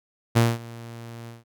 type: tone with ADSR envelope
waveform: sawtooth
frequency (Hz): 116.54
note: A#2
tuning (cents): 0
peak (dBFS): -10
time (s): 0.35-1.44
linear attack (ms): 20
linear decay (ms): 210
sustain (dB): -23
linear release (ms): 160
effects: none